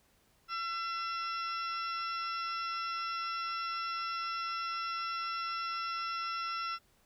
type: harmonic tone with a mistuned harmonic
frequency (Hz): 674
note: E5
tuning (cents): +38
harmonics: 2 / 3 / 4 / 5 / 6 / 7 / 8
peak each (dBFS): -35 / -48 / -44 / -51 / -51 / -54 / -45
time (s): 0.48-6.79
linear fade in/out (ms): 50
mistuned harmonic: 7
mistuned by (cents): +83
effects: pink hiss -69 dBFS RMS until 7.05 s